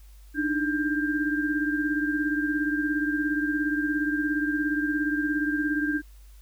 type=tone cluster; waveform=sine; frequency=295.6 / 312.7 / 1590 Hz; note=D4 / D#4 / G6; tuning=+11 / +9 / +24 cents; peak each=-26 / -31 / -28 dBFS; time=0.34-6.02 s; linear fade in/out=50 ms; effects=added 50 Hz sine -46 dBFS peak until 6.41 s + white hiss -61 dBFS RMS until 6.41 s